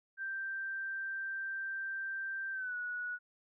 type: tone with pitch glide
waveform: sine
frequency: 1570 to 1464.9 Hz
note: G6 to F#6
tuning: +2 to -18 cents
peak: -36 dBFS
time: 0.17-3.19 s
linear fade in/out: 50 ms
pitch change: -120 cents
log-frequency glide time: 2.52-2.75 s
effects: none